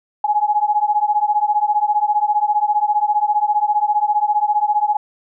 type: beating tone pair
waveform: sine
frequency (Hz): 830.6 / 845.6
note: G#5 / G#5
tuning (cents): 0 / +31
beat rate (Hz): 15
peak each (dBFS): -17 / -17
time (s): 0.24-4.97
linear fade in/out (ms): 5
effects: none